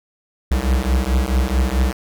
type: beating tone pair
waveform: square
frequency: 61.74 / 66.34 Hz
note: B1 / C2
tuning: 0 / +25 cents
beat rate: 4.6 Hz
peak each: -19 dBFS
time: 0.51-1.93 s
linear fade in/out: 5 ms
effects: none